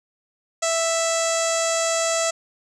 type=tone with low-pass filter; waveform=sawtooth; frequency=659.3 Hz; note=E5; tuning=in tune; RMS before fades=-22 dBFS; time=0.62-2.31 s; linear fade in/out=10 ms; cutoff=7300 Hz; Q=5.9; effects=none